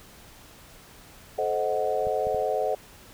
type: chord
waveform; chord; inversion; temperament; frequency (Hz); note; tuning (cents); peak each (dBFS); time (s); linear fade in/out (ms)
sine; A diminished seventh; none; equal with one note detuned; 434.2 / 523.3 / 622.3 / 740; A4 / C5 / Eb5 / Gb5; -23 / 0 / 0 / 0; -29; 1.38-2.75; 5
type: clicks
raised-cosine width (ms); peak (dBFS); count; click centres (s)
5; -27; 3; 2.07 / 2.27 / 2.346
effects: pink hiss -50 dBFS RMS until 3.13 s